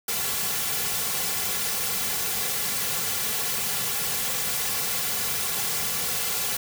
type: noise with comb filter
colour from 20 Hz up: white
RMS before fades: -27 dBFS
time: 0.08-6.57 s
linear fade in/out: 5 ms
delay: 3.2 ms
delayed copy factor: -0.9
effects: none

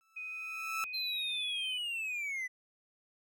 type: tone with exponential growth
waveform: 30% pulse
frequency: 1316 Hz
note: E6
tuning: 3 cents flat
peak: -29 dBFS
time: 0.01-0.84 s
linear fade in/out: 0 ms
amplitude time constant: 180 ms
type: tone with vibrato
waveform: sine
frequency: 2500 Hz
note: D#7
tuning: 8 cents sharp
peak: -39 dBFS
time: 0.16-1.78 s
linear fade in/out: 10 ms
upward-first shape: triangle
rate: 13 Hz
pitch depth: 9 cents each way
type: linear sweep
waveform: triangle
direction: down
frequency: 4156 to 1975.5 Hz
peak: -33 dBFS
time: 0.93-2.48 s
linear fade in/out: 20 ms
effects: none

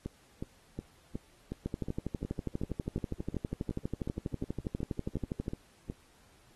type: two click trains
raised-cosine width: 3 ms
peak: -23 / -20 dBFS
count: 17 / 48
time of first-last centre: 0.06-5.899 / 1.66-5.481 s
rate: 2.74 / 12.3 Hz
effects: pink hiss -64 dBFS RMS until 6.55 s + AAC 32 kbps

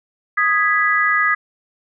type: chord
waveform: sine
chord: G# minor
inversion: second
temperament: equal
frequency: 1244.5 / 1661.2 / 1975.5 Hz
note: D#6 / G#6 / B6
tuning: 0 / 0 / 0 cents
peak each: -18 dBFS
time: 0.37-1.35 s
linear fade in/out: 10 ms
effects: none

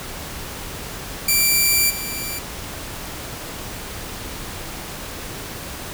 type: tone with level steps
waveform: 5% pulse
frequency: 2349 Hz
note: D7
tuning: in tune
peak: -5 / -17 dBFS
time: 1.28-2.39 s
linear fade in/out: 5 ms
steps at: 1.89 s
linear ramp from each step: 20 ms
effects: pink hiss -32 dBFS RMS until 5.93 s

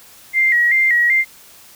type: tone with vibrato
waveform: sine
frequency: 2000 Hz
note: B6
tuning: 21 cents sharp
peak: -11 dBFS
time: 0.33-1.25 s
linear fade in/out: 50 ms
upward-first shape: square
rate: 2.6 Hz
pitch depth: 81 cents each way
effects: white hiss -44 dBFS RMS until 1.75 s

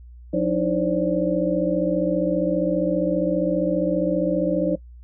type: tone cluster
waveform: sine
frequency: 177.5 / 298.9 / 318.9 / 525 / 580 Hz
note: F3 / D4 / D#4 / C5 / D5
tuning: +28 / +31 / +43 / +6 / -22 cents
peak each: -25 dBFS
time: 0.33-4.76 s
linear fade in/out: 10 ms
effects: noise-tail reverb RT60 0.1 s tail -20 dB re dry + added 60 Hz sine -40 dBFS peak until 5.03 s

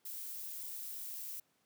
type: noise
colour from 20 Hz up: violet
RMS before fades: -44 dBFS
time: 0.05-1.4 s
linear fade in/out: 5 ms
effects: pink hiss -75 dBFS RMS until 1.65 s + high-pass 150 Hz 12 dB/octave

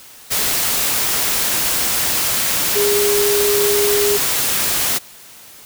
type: tone in noise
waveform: sine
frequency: 410 Hz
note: G#4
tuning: 22 cents flat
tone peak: -15 dBFS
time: 2.75-4.18 s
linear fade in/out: 20 ms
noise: white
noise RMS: -18 dBFS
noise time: 0.3-4.99 s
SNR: 0 dB
effects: white hiss -41 dBFS RMS until 5.65 s

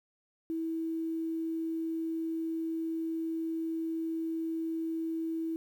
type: tone with quantisation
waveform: sine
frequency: 325.2 Hz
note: E4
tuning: 23 cents flat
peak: -31 dBFS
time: 0.5-5.56 s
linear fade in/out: 0 ms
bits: 10
effects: none

